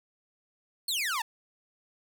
sawtooth exponential sweep, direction down, 4493 to 854 Hz, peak -25 dBFS, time 0.88-1.22 s, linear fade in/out 5 ms, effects none

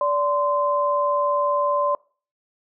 sine tone pair together, 580 / 1035.1 Hz, D5 / C6, -22 / -19 cents, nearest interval minor seventh, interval 1003 cents, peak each -21 dBFS, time 0.01-1.95 s, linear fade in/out 2 ms, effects noise-tail reverb RT60 0.4 s tail -24 dB re dry

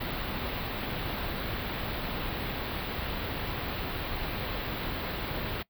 pink band-stop noise, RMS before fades -34 dBFS, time 0-5.63 s, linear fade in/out 10 ms, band 4300 to 14000 Hz, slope 48 dB/octave, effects noise-tail reverb RT60 0.1 s tail -21 dB re dry

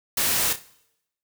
white noise with echo, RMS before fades -23 dBFS, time 0.17-0.53 s, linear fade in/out 5 ms, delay 31 ms, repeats 3, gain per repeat -10 dB, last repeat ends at 0.623 s, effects noise-tail reverb RT60 0.8 s tail -20 dB re dry

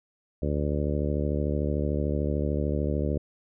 harmonic tone, 73.42 Hz, D2, in tune, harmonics 1 / 2 / 3 / 4 / 5 / 6 / 7 / 8, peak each -28 / -31 / -33 / -34 / -35 / -36 / -36 / -37 dBFS, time 0.42-3.18 s, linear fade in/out 5 ms, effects none

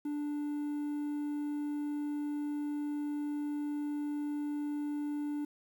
triangle tone with quantisation, 293.7 Hz, D4, in tune, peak -31 dBFS, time 0.05-5.45 s, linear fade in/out 5 ms, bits 10, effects none

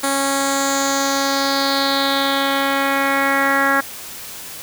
10% pulse tone with low-pass filter sweep, 275.1 Hz, C#4, 13 cents flat, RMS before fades -18 dBFS, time 0.03-3.81 s, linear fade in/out 10 ms, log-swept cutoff 10000 to 1700 Hz, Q 3.5, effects white hiss -33 dBFS RMS until 4.62 s

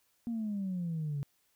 sine exponential sweep, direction down, 237.7 to 138.59 Hz, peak -31 dBFS, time 0.27-1.23 s, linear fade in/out 0 ms, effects tanh soft clip ceiling -29 dBFS + white hiss -73 dBFS RMS until 1.55 s

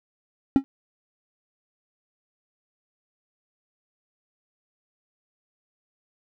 triangle tone with exponential decay, 271.6 Hz, C#4, 35 cents flat, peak -7 dBFS, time 0.56-0.64 s, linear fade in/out 0 ms, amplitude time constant 16 ms, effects none

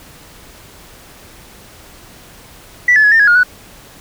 sine tone with pitch steps, 1963 / 1728 / 1686 / 1806 / 1667 / 1428 / 1480 Hz, B6 / A6 / G#6 / A6 / G#6 / F6 / F#6, -11 / -32 / +26 / +45 / +6 / +38 / 0 cents, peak -5 dBFS, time 2.88-3.433 s, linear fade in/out 5 ms, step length 79 ms, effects tanh soft clip ceiling -2 dBFS + pink hiss -40 dBFS RMS until 4 s

